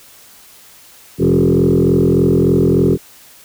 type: tone with frequency modulation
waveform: sine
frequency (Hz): 271.6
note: C#4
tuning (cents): -35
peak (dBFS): -8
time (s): 1.18-2.98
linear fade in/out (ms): 50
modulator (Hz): 43.4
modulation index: 3.7
effects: tanh soft clip ceiling -4 dBFS + white hiss -43 dBFS RMS until 3.44 s